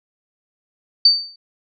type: tone with exponential decay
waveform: sine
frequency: 4588 Hz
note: D8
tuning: 41 cents flat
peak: -5 dBFS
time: 1.05-1.36 s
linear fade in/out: 5 ms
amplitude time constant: 66 ms
effects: none